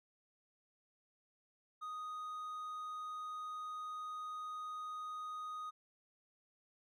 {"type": "tone", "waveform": "triangle", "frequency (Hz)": 1244.5, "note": "D#6", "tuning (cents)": 0, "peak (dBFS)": -40, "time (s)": [1.81, 5.71], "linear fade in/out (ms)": 20, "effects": []}